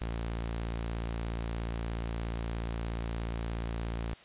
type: tone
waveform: sawtooth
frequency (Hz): 56.9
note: A#1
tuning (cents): -41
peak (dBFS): -29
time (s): 0.01-4.14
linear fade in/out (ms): 5
effects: white hiss -54 dBFS RMS until 4.24 s + resampled to 8000 Hz